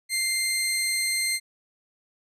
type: tone pair together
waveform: sawtooth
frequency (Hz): 2093 / 4186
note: C7 / C8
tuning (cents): 0 / 0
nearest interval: octave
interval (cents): 1200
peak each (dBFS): -23 / -21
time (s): 0.09-1.4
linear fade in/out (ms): 50
effects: resampled to 32000 Hz

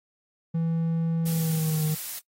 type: tone with pitch glide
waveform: triangle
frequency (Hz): 164.81 to 154.66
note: E3 to D#3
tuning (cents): 0 to -10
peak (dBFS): -21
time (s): 0.54-1.95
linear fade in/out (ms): 10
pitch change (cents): -110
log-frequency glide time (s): 1.28-1.83
type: noise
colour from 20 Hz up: blue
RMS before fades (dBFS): -34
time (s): 1.25-2.2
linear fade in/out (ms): 20
effects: noise-tail reverb RT60 0.1 s tail -22 dB re dry + AAC 48 kbps

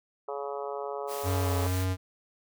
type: harmonic tone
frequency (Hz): 140.8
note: C#3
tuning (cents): +27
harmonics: 3 / 4 / 5 / 6 / 7 / 8 / 9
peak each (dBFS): -36 / -38 / -40 / -42 / -43 / -44 / -45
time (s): 0.28-1.67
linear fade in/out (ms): 5
type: high-pass noise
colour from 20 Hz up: white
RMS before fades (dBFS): -41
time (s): 1.07-1.87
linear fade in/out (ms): 50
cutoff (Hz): 180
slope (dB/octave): 48
type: tone with vibrato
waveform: square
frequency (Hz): 91.9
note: F#2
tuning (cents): -11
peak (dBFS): -27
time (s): 1.23-1.97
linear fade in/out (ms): 50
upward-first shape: sine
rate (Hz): 2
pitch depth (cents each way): 24
effects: none

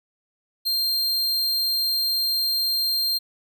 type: tone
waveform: 45% pulse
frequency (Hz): 4186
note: C8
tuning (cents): 0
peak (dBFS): -20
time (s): 0.65-3.19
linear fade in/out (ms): 20
effects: none

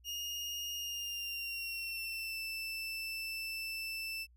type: tone with pitch glide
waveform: 30% pulse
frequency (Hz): 2847 to 2656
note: F7 to E7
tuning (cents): +33 to +12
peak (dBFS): -35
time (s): 0.04-4.27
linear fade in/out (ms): 50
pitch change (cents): -121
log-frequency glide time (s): 0.76-2.4
effects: added 60 Hz sine -60 dBFS peak until 4.36 s

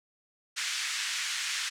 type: band-pass noise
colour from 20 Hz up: pink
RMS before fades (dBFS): -33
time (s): 0.56-1.7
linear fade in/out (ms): 20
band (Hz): 1600 to 7900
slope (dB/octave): 24
effects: none

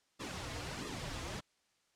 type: noise with flanger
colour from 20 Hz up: pink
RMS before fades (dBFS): -42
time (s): 0.19-1.41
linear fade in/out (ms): 20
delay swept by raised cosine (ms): 1.3 to 5.3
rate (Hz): 1.5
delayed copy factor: -0.8
effects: white hiss -75 dBFS RMS until 1.95 s + low-pass 7000 Hz 12 dB/octave

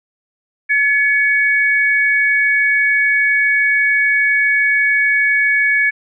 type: tone pair together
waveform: sine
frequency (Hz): 1710 / 2237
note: A6 / C#7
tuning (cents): -50 / +15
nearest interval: perfect fourth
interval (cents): 465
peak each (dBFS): -14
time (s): 0.69-5.91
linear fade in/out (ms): 20
effects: none

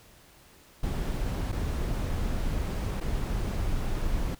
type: noise with dropouts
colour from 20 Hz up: brown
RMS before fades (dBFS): -29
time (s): 0.83-4.35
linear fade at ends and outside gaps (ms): 5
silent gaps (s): 1.518-1.525 / 3.002-3.01
effects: pink hiss -56 dBFS RMS until 4.39 s

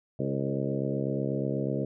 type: harmonic tone with a mistuned harmonic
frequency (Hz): 68.2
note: C#2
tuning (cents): -28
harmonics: 2 / 3 / 4 / 5 / 6 / 7 / 8 / 9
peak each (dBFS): -32 / -34 / -35 / -36 / -37 / -37 / -38 / -39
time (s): 0.19-1.85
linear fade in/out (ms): 5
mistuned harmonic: 7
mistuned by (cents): -17
effects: none

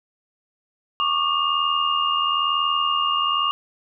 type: tone cluster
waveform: sine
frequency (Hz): 1113 / 1194 / 2827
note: C#6 / D6 / F7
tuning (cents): +7 / +28 / +20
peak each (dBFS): -23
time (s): 1-3.51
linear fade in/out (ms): 0
effects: none

